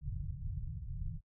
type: low-pass noise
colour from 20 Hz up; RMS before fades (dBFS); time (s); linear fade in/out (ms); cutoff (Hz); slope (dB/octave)
pink; -40; 0.01-1.21; 50; 160; 96
effects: noise-tail reverb RT60 0.1 s tail -24 dB re dry

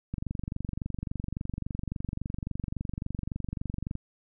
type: click train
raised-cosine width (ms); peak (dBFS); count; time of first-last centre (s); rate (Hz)
5; -20; 91; 0.14-3.954; 23.6
effects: none

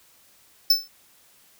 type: tone with exponential decay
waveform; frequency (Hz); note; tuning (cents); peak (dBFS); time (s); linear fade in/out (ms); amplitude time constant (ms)
square; 5280; E8; +2; -12; 0.7-0.88; 5; 39
effects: white hiss -57 dBFS RMS until 1.59 s

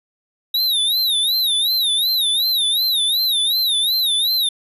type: tone with vibrato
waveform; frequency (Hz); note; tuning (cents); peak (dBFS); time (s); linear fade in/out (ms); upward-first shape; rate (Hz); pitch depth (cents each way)
square; 3792; A#7; +29; -16; 0.54-4.49; 5; sine; 2.7; 150
effects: resampled to 32000 Hz

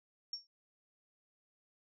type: tone with exponential decay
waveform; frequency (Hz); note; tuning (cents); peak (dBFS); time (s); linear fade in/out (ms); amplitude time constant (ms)
sine; 5500; F8; -27; -34; 0.33-0.47; 2; 29
effects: none

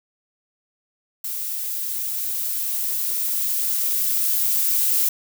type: noise with level ramp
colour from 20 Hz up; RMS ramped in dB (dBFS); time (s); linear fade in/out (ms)
violet; -28 to -19; 1.24-5.09; 5
effects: none

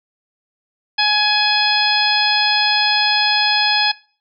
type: harmonic tone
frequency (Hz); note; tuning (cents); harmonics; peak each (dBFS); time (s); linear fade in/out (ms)
840; G#5; +19; 1 / 2 / 3 / 4 / 5 / 6; -20 / -20 / -20 / -20 / -20 / -20; 0.98-3.92; 10
effects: noise-tail reverb RT60 0.4 s tail -21 dB re dry

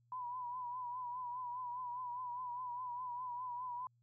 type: tone with vibrato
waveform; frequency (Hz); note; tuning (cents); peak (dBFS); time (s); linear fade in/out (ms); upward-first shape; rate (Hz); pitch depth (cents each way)
sine; 987.8; B5; 0; -40; 0.12-3.87; 2; triangle; 4.9; 65
effects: added 119 Hz sine -70 dBFS peak until 4.02 s

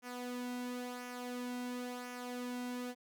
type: tone with flanger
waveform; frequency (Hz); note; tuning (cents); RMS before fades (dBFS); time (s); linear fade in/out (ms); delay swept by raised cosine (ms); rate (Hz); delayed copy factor
sawtooth; 246.9; B3; 0; -42; 0.02-2.95; 50; 0.24 to 1.74; 0.96; -0.55
effects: none

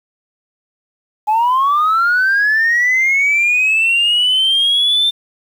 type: linear sweep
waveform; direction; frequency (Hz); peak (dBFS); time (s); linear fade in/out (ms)
sine; up; 834 to 3590; -9; 1.27-5.11; 20
effects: tanh soft clip ceiling -8 dBFS + 7-bit

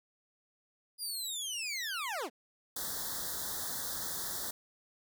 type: linear sweep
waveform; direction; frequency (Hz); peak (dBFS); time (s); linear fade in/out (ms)
20% pulse; down; 4923 to 196; -30; 0.98-2.3; 50
type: band-stop noise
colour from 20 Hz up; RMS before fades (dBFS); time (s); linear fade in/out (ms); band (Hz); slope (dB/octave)
white; -38; 2.76-4.51; 5; 1900 to 3400; 96
effects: none

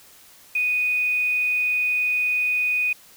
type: tone with quantisation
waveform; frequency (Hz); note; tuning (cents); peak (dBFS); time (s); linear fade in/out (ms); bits
sine; 2483; D#7; -4; -19; 0.55-2.93; 5; 7
effects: white hiss -50 dBFS RMS until 3.16 s

